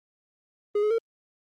triangle tone with pitch steps, 414 / 423.5 / 456.6 Hz, G#4 / G#4 / A#4, -5 / +34 / -36 cents, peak -19 dBFS, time 0.75-0.984 s, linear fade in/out 5 ms, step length 78 ms, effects Opus 24 kbps

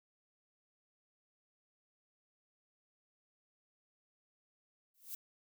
violet noise with exponential growth, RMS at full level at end -39 dBFS, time 4.94-5.15 s, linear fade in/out 5 ms, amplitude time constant 45 ms, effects none

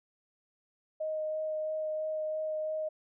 sine tone with vibrato, 622.3 Hz, D#5, in tune, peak -31 dBFS, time 1-2.89 s, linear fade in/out 10 ms, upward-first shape sine, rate 3 Hz, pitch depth 9 cents each way, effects none

